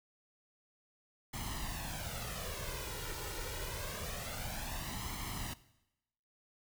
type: noise with flanger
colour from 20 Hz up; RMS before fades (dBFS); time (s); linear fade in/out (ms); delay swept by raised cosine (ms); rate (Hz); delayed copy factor
pink; -41; 1.33-5.54; 10; 0.96 to 2.16; 0.26; +0.7
effects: noise-tail reverb RT60 0.9 s tail -18 dB re dry

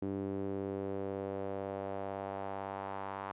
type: tone with band-pass filter sweep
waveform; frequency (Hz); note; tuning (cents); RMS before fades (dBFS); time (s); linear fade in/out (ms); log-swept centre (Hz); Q
sawtooth; 98; G2; 0; -39; 0.02-3.32; 5; 320 to 1000; 2.2
effects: resampled to 8000 Hz

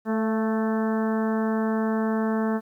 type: harmonic tone with a mistuned harmonic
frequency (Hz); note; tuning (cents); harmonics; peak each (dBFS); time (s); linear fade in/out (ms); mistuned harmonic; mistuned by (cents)
220; A3; 0; 1 / 2 / 3 / 4 / 5 / 6 / 7 / 8; -23 / -29 / -33 / -35 / -37 / -39 / -40 / -41; 0.05-2.61; 50; 3; +24
effects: 10-bit

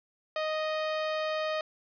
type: tone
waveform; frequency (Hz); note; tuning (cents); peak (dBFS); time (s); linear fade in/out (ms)
sawtooth; 622.3; D#5; 0; -25; 0.36-1.61; 2
effects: resampled to 11025 Hz + 11-bit

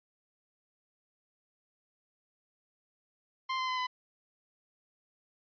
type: tone with pitch steps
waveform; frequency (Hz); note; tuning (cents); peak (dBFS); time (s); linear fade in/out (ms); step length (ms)
sawtooth; 1046.5 / 1033.3 / 1020.2 / 1007.4; C6 / C6 / C6 / B5; 0 / -22 / -44 / +34; -27; 3.49-3.87; 10; 95
effects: resampled to 11025 Hz

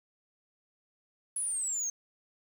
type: exponential sweep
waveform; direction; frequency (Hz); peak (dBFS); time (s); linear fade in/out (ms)
sine; down; 10360 to 6300; -28; 1.36-1.9; 5
effects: tanh soft clip ceiling -29 dBFS + 9-bit

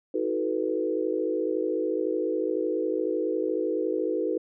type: chord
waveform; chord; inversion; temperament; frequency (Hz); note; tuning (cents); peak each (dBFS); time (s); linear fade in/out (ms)
sine; B dominant seventh; first; equal with one note detuned; 318.2 / 370 / 440 / 493.9; D#4 / F#4 / A4 / B4; +39 / 0 / 0 / 0; -30; 0.14-4.38; 5
effects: none

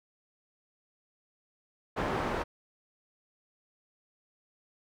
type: low-pass noise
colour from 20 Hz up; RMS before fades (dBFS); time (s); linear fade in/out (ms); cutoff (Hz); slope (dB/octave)
white; -32; 1.96-2.44; 20; 960; 12
effects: none

